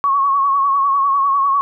sine tone with vibrato, 1108.7 Hz, C#6, in tune, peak -12 dBFS, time 0.04-1.61 s, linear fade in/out 0 ms, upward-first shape triangle, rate 10 Hz, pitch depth 59 cents each way, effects none

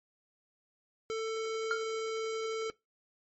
square tone, 444.4 Hz, A4, 17 cents sharp, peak -33 dBFS, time 1.1-2.7 s, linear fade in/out 0 ms
triangle tone with exponential decay, 1393 Hz, F6, 5 cents flat, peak -24 dBFS, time 1.71-1.87 s, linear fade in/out 1 ms, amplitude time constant 33 ms
effects noise-tail reverb RT60 0.2 s tail -21 dB re dry + MP3 32 kbps

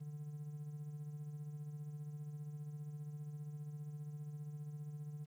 triangle tone with tremolo, 148.5 Hz, D3, 20 cents sharp, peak -39 dBFS, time 0-5.26 s, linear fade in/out 20 ms, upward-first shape sine, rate 15 Hz, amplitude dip 55%, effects tanh soft clip ceiling -37 dBFS + 12-bit

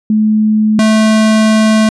sine / square tone pair in turn, 215.1 / 217.9 Hz, A3 / A3, -39 / -17 cents, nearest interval unison, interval 22 cents, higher second, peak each -7 dBFS, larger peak neither, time 0.1-0.79 / 0.79-1.89 s, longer second, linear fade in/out 2 ms, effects resampled to 22050 Hz

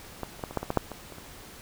clicks, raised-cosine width 1 ms, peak -18 / -30 / -17 / -24 / -12 / -19 / -13 / -7 / -22 / -29 / -30 dBFS, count 11, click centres 0.233 / 0.394 / 0.438 / 0.51 / 0.573 / 0.63 / 0.704 / 0.773 / 0.917 / 1.123 / 1.184 s, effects pink hiss -47 dBFS RMS until 1.61 s

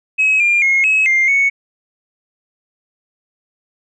sine tone with pitch steps, 2557 / 2400 / 2156 / 2568 / 2106 / 2217 Hz, D#7 / D7 / C#7 / E7 / C7 / C#7, +47 / +37 / -49 / -46 / +11 / 0 cents, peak -9 dBFS, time 0.18-1.5 s, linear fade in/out 20 ms, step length 220 ms, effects tanh soft clip ceiling -7 dBFS

